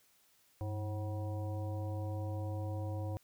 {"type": "harmonic tone with a mistuned harmonic", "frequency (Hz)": 107.1, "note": "A2", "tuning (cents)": -46, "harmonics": [1, 3, 5, 7, 9], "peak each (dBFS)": [-36, -46, -46, -50, -54], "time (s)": [0.61, 3.17], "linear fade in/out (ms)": 0, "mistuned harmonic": 1, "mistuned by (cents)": -140, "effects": ["white hiss -69 dBFS RMS until 3.23 s"]}